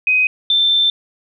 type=tone pair in turn; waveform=sine; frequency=2512 / 3556 Hz; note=D#7 / A7; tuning=+16 / +18 cents; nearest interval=tritone; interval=602 cents; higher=second; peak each=-11 dBFS; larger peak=neither; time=0.07-0.27 / 0.5-0.9 s; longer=second; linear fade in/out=2 ms; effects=none